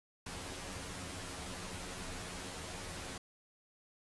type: noise with comb filter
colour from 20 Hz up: pink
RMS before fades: -44 dBFS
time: 0.26-3.18 s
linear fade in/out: 5 ms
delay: 11 ms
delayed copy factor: +1
effects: resampled to 24000 Hz